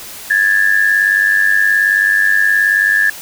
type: tone pair together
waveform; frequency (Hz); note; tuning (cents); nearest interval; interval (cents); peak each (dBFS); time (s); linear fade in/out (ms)
sine; 1661.2 / 1760; G#6 / A6; 0 / 0; minor second; 100; -12; 0.3-3.1; 5
effects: white hiss -31 dBFS RMS until 3.21 s